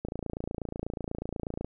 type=click train; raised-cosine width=2 ms; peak=-20 dBFS; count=46; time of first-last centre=0.05-1.646 s; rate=28.2 Hz; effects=none